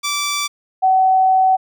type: tone pair in turn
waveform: 10% pulse / sine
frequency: 1163 / 755.6 Hz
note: D6 / F#5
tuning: -17 / +36 cents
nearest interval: perfect fifth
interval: 747 cents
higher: first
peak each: -10 dBFS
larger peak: neither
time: 0.03-0.48 / 0.82-1.57 s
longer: second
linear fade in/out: 20 ms
effects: none